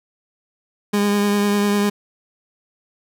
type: tone with vibrato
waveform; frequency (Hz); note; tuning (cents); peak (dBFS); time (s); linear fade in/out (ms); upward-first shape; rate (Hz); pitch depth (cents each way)
30% pulse; 204.4; G#3; -27; -13; 0.93-1.9; 10; sine; 10; 16
effects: none